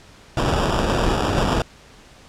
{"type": "noise with sample-and-hold", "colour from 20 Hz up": "pink", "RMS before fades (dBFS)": -20, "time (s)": [0.37, 1.62], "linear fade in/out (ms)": 2, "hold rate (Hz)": 2100, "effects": ["pink hiss -47 dBFS RMS until 2.28 s", "low-pass 7000 Hz 12 dB/octave"]}